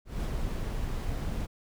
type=noise with ADSR envelope; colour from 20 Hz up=brown; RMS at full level=-29 dBFS; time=0.05-1.47 s; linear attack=200 ms; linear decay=11 ms; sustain=-3 dB; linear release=23 ms; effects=none